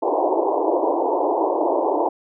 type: band-pass noise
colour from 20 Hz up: pink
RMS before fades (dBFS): -20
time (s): 0.02-2.09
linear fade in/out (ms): 10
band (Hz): 300 to 1000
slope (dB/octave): 96
effects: none